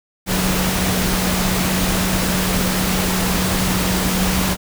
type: tone in noise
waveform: sine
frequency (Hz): 185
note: F#3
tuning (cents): 0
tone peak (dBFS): -20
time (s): 0.26-4.57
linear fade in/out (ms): 50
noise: pink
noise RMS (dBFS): -20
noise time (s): 0.26-4.57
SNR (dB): -3
effects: none